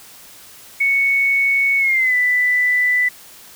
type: tone with pitch glide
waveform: sine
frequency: 2217 to 1986.6 Hz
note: C#7 to B6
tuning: 0 to +10 cents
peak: -13 dBFS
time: 0.8-3.09 s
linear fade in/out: 10 ms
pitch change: -190 cents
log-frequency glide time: 1.78-2.15 s
effects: white hiss -42 dBFS RMS until 3.55 s